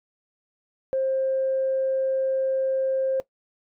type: tone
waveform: sine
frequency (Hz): 530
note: C5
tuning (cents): +22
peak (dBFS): -20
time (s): 0.93-3.2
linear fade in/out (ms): 0
effects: noise-tail reverb RT60 0.1 s tail -18 dB re dry + tanh soft clip ceiling -16 dBFS